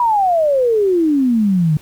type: exponential sweep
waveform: sine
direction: down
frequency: 987.8 to 146.83 Hz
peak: -11 dBFS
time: 0-1.77 s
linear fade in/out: 2 ms
effects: pink hiss -45 dBFS RMS until 1.81 s